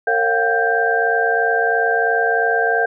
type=tone cluster; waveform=sine; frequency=457.5 / 546 / 702 / 765 / 1577 Hz; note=A#4 / C#5 / F5 / G5 / G6; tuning=-32 / -26 / +9 / -42 / +10 cents; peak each=-20 / -27 / -20 / -24 / -18 dBFS; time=0.07-2.86 s; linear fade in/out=5 ms; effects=none